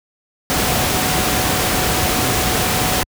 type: tone in noise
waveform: sine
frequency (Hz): 740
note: F#5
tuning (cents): 0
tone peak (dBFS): -26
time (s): 0.5-3.03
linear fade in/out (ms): 0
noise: pink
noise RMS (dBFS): -17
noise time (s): 0.5-3.03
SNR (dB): -12
effects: high-pass 60 Hz 12 dB/octave

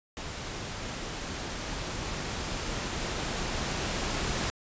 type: noise with level ramp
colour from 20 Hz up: pink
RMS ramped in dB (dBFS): -38 to -30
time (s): 0.17-4.5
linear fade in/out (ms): 0
effects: resampled to 16000 Hz

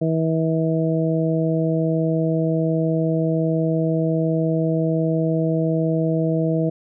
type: harmonic tone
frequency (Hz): 161.3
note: E3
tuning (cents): -37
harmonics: 1 / 2 / 3 / 4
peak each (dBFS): -20 / -23 / -25 / -26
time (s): 0.01-6.7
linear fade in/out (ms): 10
effects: none

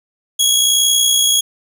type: tone with amplitude modulation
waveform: 20% pulse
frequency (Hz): 3321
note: G#7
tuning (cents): -1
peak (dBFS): -4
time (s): 0.39-1.41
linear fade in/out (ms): 10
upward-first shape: sine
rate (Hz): 61.3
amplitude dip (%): 40
effects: none

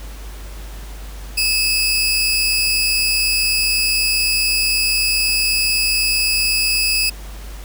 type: tone pair together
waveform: sawtooth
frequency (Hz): 2600 / 4908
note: E7 / D#8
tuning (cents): -24 / -25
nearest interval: major seventh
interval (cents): 1099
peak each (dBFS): -15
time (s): 1.37-7.1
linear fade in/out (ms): 10
effects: added 50 Hz sine -30 dBFS peak until 7.64 s + pink hiss -40 dBFS RMS until 7.64 s

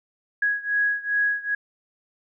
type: beating tone pair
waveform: sine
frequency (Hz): 1661.2 / 1663.7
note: G#6 / G#6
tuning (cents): 0 / +3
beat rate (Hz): 2.5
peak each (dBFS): -23 / -25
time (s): 0.42-1.55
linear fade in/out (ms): 5
effects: none

